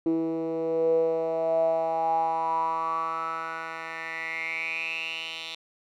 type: tone with band-pass filter sweep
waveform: 10% pulse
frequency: 163 Hz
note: E3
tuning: 19 cents flat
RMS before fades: -28 dBFS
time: 0.06-5.55 s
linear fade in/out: 2 ms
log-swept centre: 340 to 3400 Hz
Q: 8.9
effects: none